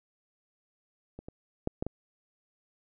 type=clicks; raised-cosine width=2 ms; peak=-29 / -28 / -15 / -17 / -20 dBFS; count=5; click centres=1.19 / 1.285 / 1.674 / 1.825 / 1.866 s; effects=none